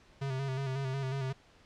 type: tone with vibrato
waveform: square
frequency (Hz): 134.4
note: C3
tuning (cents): +47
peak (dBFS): -33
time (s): 0.21-1.33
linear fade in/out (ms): 10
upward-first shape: square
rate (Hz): 5.5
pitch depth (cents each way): 40
effects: pink hiss -61 dBFS RMS until 1.65 s + low-pass 5000 Hz 12 dB/octave